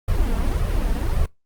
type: noise with flanger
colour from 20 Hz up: brown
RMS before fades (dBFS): -20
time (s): 0.08-1.26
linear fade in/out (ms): 5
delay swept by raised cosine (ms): 1.6 to 4.5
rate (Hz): 1.8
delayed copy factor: +0.9
effects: noise-tail reverb RT60 0.2 s tail -24 dB re dry + Opus 32 kbps